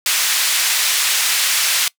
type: band-pass noise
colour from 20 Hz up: pink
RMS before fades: -17 dBFS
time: 0.06-1.88 s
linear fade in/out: 2 ms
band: 2200 to 14000 Hz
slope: 12 dB/octave
effects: noise-tail reverb RT60 0.1 s tail -22 dB re dry